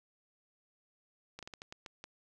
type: slowing click train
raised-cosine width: 0.2 ms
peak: -28 dBFS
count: 8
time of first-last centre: 1.39-2.041 s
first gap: 37 ms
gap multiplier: 1.3
effects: none